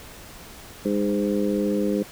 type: harmonic tone with a mistuned harmonic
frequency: 102.6 Hz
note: G#2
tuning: 21 cents flat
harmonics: 2 / 3 / 4 / 5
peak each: -24 / -26 / -27 / -28 dBFS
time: 0.85-2.03 s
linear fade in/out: 5 ms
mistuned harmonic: 2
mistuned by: -15 cents
effects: pink hiss -43 dBFS RMS until 2.11 s